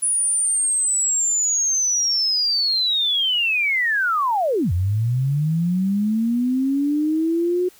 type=linear two-way sweep; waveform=sine; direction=down then up; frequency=9860 to 84.1 to 366.1 Hz; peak=-17 dBFS; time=0.02-7.69 s; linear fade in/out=10 ms; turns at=4.72 s; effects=white hiss -51 dBFS RMS until 7.79 s